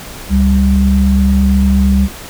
sine tone pair together, 69.73 / 195.7 Hz, C#2 / G3, +11 / -3 cents, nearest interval octave + tritone, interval 1786 cents, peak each -10 dBFS, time 0.29-2.09 s, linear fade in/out 50 ms, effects pink hiss -30 dBFS RMS until 2.29 s

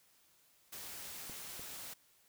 white noise, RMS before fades -47 dBFS, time 0.72-1.94 s, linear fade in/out 10 ms
clicks, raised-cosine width 2 ms, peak -37 dBFS, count 2, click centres 1.297 / 1.595 s
effects white hiss -69 dBFS RMS until 2.28 s

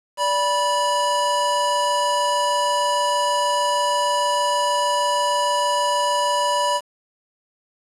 square tone pair together, 582 / 978.8 Hz, D5 / B5, -16 / -16 cents, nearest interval major sixth, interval 900 cents, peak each -24 / -20 dBFS, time 0.17-6.81 s, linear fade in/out 50 ms, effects resampled to 24000 Hz + 7-bit

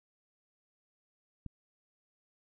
click, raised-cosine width 5 ms, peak -29 dBFS, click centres 1.463 s, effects none

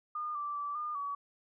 sine tone with pitch steps, 1216 / 1169 / 1160 / 1211 / 1136 Hz, D#6 / D6 / D6 / D#6 / C#6, -40 / -8 / -22 / -47 / +42 cents, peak -34 dBFS, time 0.15-1.15 s, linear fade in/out 5 ms, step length 200 ms, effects none

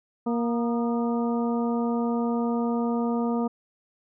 harmonic tone with a mistuned harmonic, 235 Hz, A#3, 14 cents sharp, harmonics 1 / 2 / 3 / 4 / 5, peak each -24 / -30 / -34 / -36 / -38 dBFS, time 0.26-3.48 s, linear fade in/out 10 ms, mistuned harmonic 5, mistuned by +65 cents, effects none

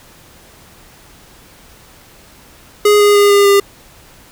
square tone with pitch steps, 415.3 / 411.5 / 407.7 / 403.9 / 400.2 Hz, G#4 / G#4 / G#4 / G#4 / G4, 0 / -16 / -32 / -48 / +36 cents, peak -7 dBFS, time 2.85-3.6 s, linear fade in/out 5 ms, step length 150 ms, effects pink hiss -43 dBFS RMS until 4.31 s

